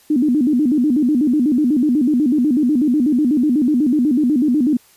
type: tone with vibrato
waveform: sine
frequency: 272.1 Hz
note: C#4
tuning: 32 cents flat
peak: -12 dBFS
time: 0.1-4.77 s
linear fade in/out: 5 ms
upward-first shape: square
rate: 8.1 Hz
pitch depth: 190 cents each way
effects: white hiss -51 dBFS RMS until 4.96 s + resampled to 32000 Hz